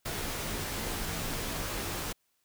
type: noise with comb filter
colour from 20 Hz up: pink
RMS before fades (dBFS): -35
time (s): 0.05-2.13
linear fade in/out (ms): 10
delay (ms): 16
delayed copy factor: -0.6
effects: white hiss -75 dBFS RMS until 2.44 s